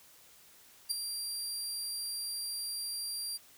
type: tone with ADSR envelope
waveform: 25% pulse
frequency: 4738 Hz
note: D8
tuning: 14 cents sharp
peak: -22 dBFS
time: 0.89-3.38 s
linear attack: 23 ms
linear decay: 6 ms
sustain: -9 dB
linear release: 21 ms
effects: white hiss -59 dBFS RMS until 3.57 s